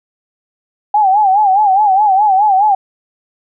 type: tone with vibrato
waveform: sine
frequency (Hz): 803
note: G5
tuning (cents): +41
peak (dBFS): -7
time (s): 0.94-2.75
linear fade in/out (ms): 5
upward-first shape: sine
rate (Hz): 4.8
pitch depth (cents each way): 120
effects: none